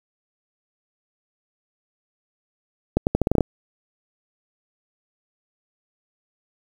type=accelerating click train; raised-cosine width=2 ms; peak=-4 dBFS; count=9; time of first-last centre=2.97-3.408 s; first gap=99 ms; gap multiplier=0.82; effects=7-bit